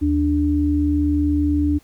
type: tone pair together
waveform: sine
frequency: 77.79 / 293.7 Hz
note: D#2 / D4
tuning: 0 / 0 cents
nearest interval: octave + major seventh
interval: 2300 cents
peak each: -20 / -17 dBFS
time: 0.01-1.79 s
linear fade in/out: 20 ms
effects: pink hiss -55 dBFS RMS until 1.83 s